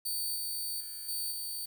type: tone with level steps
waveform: 5% pulse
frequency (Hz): 4552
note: C#8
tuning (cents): +45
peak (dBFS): -25 / -27 / -33 / -26 / -29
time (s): 0.05-1.66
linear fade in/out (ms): 10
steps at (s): 0.35 / 0.8 / 1.08 / 1.31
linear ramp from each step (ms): 10
effects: 9-bit